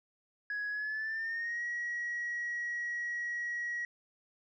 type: tone with pitch glide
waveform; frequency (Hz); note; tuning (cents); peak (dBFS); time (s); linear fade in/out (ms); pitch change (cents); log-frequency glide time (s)
sine; 1672 to 1909.6; G#6 to A#6; +11 to +41; -32; 0.5-3.85; 2; +230; 0.7-1.64
effects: tanh soft clip ceiling -31 dBFS